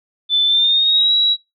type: tone with pitch glide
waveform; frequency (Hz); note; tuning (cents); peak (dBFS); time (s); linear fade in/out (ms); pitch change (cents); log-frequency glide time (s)
sine; 3520 to 3883; A7 to B7; 0 to -30; -11; 0.29-1.37; 50; +170; 0.46-1.13
effects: noise-tail reverb RT60 0.2 s tail -20 dB re dry